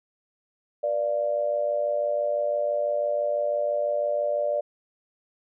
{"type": "tone with amplitude modulation", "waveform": "sine", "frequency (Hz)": 587.3, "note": "D5", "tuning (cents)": 0, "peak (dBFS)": -19, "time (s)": [0.83, 4.61], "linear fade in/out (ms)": 10, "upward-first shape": "sine", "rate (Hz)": 106, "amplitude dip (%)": 75, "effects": []}